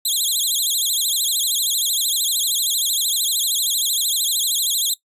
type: tone with vibrato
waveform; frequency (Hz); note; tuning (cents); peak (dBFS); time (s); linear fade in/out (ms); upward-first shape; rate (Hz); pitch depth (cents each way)
15% pulse; 3661; A#7; -32; -11; 0.05-4.94; 5; sine; 13; 220
effects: noise-tail reverb RT60 0.1 s tail -19 dB re dry + resampled to 32000 Hz